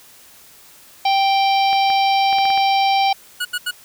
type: harmonic tone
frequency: 784 Hz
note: G5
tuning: in tune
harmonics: 1 / 3 / 4 / 5 / 6 / 7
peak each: -14 / -24 / -26 / -28 / -30 / -31 dBFS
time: 1.05-3.13 s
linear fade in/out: 5 ms
type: clicks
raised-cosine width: 0.3 ms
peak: -14 dBFS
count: 7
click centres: 1.73 / 1.902 / 2.328 / 2.385 / 2.454 / 2.503 / 2.576 s
type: tone bursts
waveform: 25% pulse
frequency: 1456 Hz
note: F#6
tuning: 28 cents flat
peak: -16 dBFS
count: 3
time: 3.4-3.712 s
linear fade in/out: 10 ms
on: 52 ms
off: 78 ms
effects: white hiss -46 dBFS RMS until 3.84 s

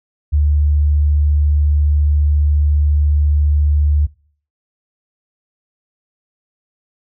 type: tone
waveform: sine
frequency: 73.8 Hz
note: D2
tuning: 9 cents sharp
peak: -10 dBFS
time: 0.32-4.07 s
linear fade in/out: 20 ms
effects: noise-tail reverb RT60 0.5 s tail -23 dB re dry

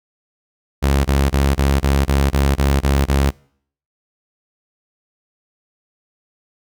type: tone bursts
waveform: sawtooth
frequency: 69.1 Hz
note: C#2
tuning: 5 cents flat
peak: -9 dBFS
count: 10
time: 0.82-3.309 s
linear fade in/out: 20 ms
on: 230 ms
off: 21 ms
effects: noise-tail reverb RT60 0.6 s tail -25 dB re dry

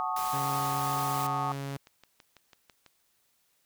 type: chord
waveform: sine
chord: D# half-diminished seventh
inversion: first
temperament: equal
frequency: 740 / 880 / 1108.7 / 1244.5 Hz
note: F#5 / A5 / C#6 / D#6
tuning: 0 / 0 / 0 / 0 cents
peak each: -34 dBFS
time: 0-1.52 s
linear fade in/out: 0 ms
type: noise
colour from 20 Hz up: white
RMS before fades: -39 dBFS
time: 0.16-1.27 s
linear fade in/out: 5 ms
type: tone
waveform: sawtooth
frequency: 138.59 Hz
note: C#3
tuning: in tune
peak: -30 dBFS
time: 0.33-1.77 s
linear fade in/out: 5 ms
type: click train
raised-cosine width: 0.2 ms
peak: -34 dBFS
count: 11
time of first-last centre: 1.21-2.863 s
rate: 6.05 Hz
effects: white hiss -71 dBFS RMS until 3.65 s

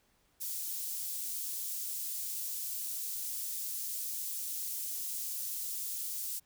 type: high-pass noise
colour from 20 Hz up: white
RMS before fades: -38 dBFS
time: 0.4-6.4 s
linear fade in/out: 20 ms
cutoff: 6500 Hz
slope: 12 dB/octave
effects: pink hiss -71 dBFS RMS until 6.45 s

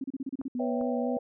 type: tone bursts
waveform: sine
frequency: 268.1 Hz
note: C4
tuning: 42 cents sharp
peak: -30 dBFS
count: 8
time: 0.01-0.482 s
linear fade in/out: 5 ms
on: 31 ms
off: 32 ms
type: clicks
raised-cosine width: 1 ms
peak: -30 dBFS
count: 2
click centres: 0.414 / 0.812 s
type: tone with vibrato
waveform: sine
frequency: 244.8 Hz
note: B3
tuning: 15 cents flat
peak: -29 dBFS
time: 0.55-1.17 s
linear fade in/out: 2 ms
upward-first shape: sine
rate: 4 Hz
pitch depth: 25 cents each way
type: chord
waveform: sine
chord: C# half-diminished seventh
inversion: third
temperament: equal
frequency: 493.9 / 554.4 / 659.3 / 784 Hz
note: B4 / C#5 / E5 / G5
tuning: 0 / 0 / 0 / 0 cents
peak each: -33 / -34 / -37 / -38 dBFS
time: 0.59-1.19 s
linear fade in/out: 10 ms
effects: none

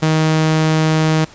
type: tone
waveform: sawtooth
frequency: 157.5 Hz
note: D#3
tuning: 21 cents sharp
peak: -8 dBFS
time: 0.02-1.25 s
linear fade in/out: 10 ms
effects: pink hiss -41 dBFS RMS until 1.34 s + resampled to 16000 Hz

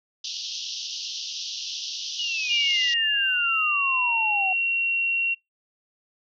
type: band-pass noise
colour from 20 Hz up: white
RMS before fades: -33 dBFS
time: 0.24-2.94 s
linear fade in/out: 5 ms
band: 2800 to 6000 Hz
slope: 96 dB/octave
type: exponential sweep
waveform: sine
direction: down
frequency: 2930 to 740 Hz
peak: -26 dBFS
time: 2.19-4.53 s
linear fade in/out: 5 ms
type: tone with pitch glide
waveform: sine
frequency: 2837 to 2739 Hz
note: F7 to F7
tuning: +27 to -34 cents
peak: -21 dBFS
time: 2.49-5.35 s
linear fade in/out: 20 ms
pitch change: -61 cents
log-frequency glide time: 2.6-3.96 s
effects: noise-tail reverb RT60 0.2 s tail -26 dB re dry

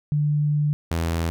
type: tone pair in turn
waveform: sine / sawtooth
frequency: 148.2 / 83.03 Hz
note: D3 / E2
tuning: +16 / +13 cents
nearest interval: minor seventh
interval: 1003 cents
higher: first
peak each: -18 dBFS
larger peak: neither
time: 0.12-0.73 / 0.91-1.3 s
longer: first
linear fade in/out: 0 ms
effects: none

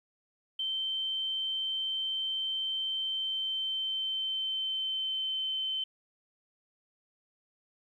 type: tone with pitch glide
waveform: sine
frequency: 3108 to 3079 Hz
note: G7 to G7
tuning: -16 to -32 cents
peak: -30 dBFS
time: 0.59-5.84 s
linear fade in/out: 5 ms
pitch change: -16 cents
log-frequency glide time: 3-5.44 s
effects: 11-bit

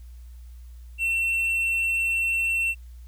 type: tone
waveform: triangle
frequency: 2703 Hz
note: E7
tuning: 43 cents sharp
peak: -20 dBFS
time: 0.98-2.75 s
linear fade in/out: 50 ms
effects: added 60 Hz sine -40 dBFS peak until 3.07 s + white hiss -63 dBFS RMS until 3.07 s

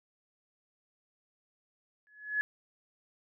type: tone with exponential growth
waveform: sine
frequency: 1698 Hz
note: G#6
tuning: 38 cents sharp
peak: -24 dBFS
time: 2.07-2.41 s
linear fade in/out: 0 ms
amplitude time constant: 73 ms
effects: none

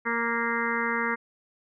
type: harmonic tone with a mistuned harmonic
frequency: 233.1 Hz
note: A#3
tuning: in tune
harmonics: 1 / 2 / 4 / 5 / 6 / 7 / 8 / 9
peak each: -33 / -33 / -33 / -33 / -33 / -33 / -33 / -33 dBFS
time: 0.05-1.16 s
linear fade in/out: 20 ms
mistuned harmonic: 9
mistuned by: -16 cents
effects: none

